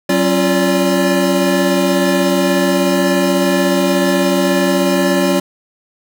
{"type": "tone cluster", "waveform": "square", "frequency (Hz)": [187.5, 274, 347.8, 579], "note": ["F#3", "C#4", "F4", "D5"], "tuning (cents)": [23, -20, -7, -25], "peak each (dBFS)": -18, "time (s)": [0.09, 5.4], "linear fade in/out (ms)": 5, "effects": []}